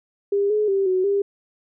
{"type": "tone with pitch steps", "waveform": "sine", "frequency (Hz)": [401.8, 423.6, 391, 371.5, 400.3], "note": ["G4", "G#4", "G4", "F#4", "G4"], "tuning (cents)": [43, 34, -4, 7, 36], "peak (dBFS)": -17, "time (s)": [0.32, 1.22], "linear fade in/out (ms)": 5, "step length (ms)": 180, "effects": []}